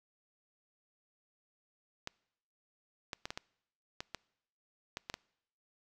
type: clicks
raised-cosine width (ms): 0.2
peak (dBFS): -21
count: 10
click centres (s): 2.074 / 3.132 / 3.255 / 3.305 / 3.375 / 4.005 / 4.147 / 4.971 / 5.099 / 5.141
effects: noise-tail reverb RT60 0.8 s tail -25 dB re dry